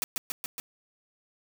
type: noise with echo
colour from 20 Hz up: white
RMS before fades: -29 dBFS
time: 0.02-0.04 s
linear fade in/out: 0 ms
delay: 140 ms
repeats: 4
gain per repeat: -2 dB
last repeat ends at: 0.6 s
effects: none